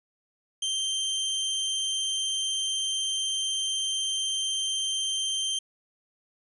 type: tone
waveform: sawtooth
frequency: 3142 Hz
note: G7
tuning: 3 cents sharp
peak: -23 dBFS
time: 0.62-5.59 s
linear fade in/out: 5 ms
effects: resampled to 24000 Hz